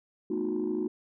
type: chord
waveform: sine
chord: B dominant seventh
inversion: third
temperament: equal with one note detuned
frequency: 220 / 246.9 / 311.1 / 364.3 Hz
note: A3 / B3 / D#4 / F#4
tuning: 0 / 0 / 0 / -27 cents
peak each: -34 / -36 / -31 / -30 dBFS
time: 0.3-0.88 s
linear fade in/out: 5 ms
effects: tanh soft clip ceiling -22 dBFS